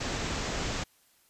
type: low-pass noise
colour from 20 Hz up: pink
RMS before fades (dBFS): -33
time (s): 0-0.84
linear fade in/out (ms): 10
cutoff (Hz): 7700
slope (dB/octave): 96
effects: white hiss -65 dBFS RMS until 1.29 s + resampled to 32000 Hz